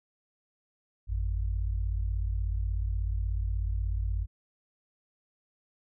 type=tone pair together; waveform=sine; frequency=52.62 / 89.1 Hz; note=G#1 / F2; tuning=+23 / +35 cents; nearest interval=major sixth; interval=912 cents; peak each=-28 / -33 dBFS; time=1.07-4.27 s; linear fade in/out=50 ms; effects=none